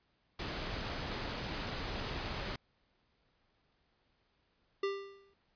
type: noise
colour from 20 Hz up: pink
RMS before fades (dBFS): -39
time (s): 0.39-2.56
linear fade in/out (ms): 5
type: tone with exponential decay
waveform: square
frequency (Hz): 395.2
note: G4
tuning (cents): +14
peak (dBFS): -30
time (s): 4.83-5.34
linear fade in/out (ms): 5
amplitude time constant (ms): 110
effects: pink hiss -75 dBFS RMS until 5.55 s + resampled to 11025 Hz